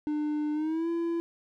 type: tone with pitch glide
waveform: triangle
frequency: 300 to 336.7 Hz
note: D4 to E4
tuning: +37 to +37 cents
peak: -25 dBFS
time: 0.07-1.2 s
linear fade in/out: 0 ms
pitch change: +200 cents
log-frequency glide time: 0.53-0.89 s
effects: none